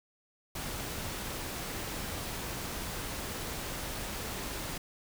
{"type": "noise", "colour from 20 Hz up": "pink", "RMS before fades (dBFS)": -38, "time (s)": [0.55, 4.78], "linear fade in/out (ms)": 5, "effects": []}